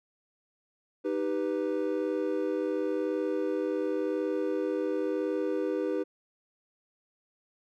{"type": "chord", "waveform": "triangle", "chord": "Eb augmented", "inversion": "none", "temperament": "equal", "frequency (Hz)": [311.1, 392, 493.9], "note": ["Eb4", "G4", "B4"], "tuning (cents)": [0, 0, 0], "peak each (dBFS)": -30, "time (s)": [1.04, 6.04], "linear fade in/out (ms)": 20, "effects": []}